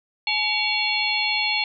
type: tone cluster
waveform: sine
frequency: 849 / 2257 / 2752 / 3427 / 4277 Hz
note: G#5 / C#7 / F7 / A7 / C8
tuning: +38 / +31 / -26 / -46 / +37 cents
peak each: -29 / -25 / -26 / -29 / -26 dBFS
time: 0.27-1.64 s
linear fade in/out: 2 ms
effects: none